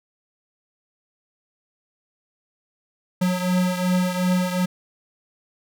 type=beating tone pair; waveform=square; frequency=181.2 / 183.9 Hz; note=F#3 / F#3; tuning=-36 / -10 cents; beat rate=2.7 Hz; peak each=-21 / -26 dBFS; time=3.21-4.66 s; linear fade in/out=10 ms; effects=none